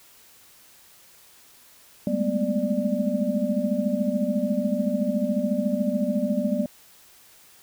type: tone cluster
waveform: sine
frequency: 195.1 / 209 / 222.9 / 249.6 / 591 Hz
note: G3 / G#3 / A3 / B3 / D5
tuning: -8 / +11 / +23 / +19 / +11 cents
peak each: -28 dBFS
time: 2.07-6.66 s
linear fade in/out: 2 ms
effects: white hiss -53 dBFS RMS until 7.62 s